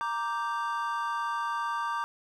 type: chord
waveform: triangle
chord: G minor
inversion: first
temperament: equal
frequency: 932.3 / 1174.7 / 1568 Hz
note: Bb5 / D6 / G6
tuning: 0 / 0 / 0 cents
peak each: -31 / -30 / -35 dBFS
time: 0.01-2.04 s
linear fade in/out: 0 ms
effects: none